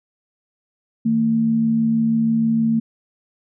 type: tone pair together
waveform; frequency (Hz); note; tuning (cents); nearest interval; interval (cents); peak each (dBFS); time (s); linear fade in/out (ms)
sine; 160 / 226.3; D#3 / A3; +49 / +49; tritone; 600; -26 / -15; 1.05-2.8; 10
effects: none